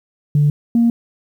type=tone pair in turn; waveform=sine; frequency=146.83 / 233.7 Hz; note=D3 / A#3; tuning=0 / +5 cents; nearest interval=minor sixth; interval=805 cents; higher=second; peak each=-9 dBFS; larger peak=neither; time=0.35-0.5 / 0.75-0.9 s; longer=neither; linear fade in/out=2 ms; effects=tanh soft clip ceiling -6 dBFS + 8-bit